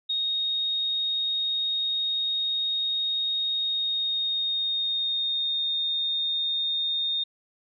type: tone with pitch glide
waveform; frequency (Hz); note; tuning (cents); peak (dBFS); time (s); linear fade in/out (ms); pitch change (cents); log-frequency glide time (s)
sine; 3729 to 3671; A#7 to A#7; 0 to -27; -24; 0.09-7.24; 10; -27; 3.52-5.76
effects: none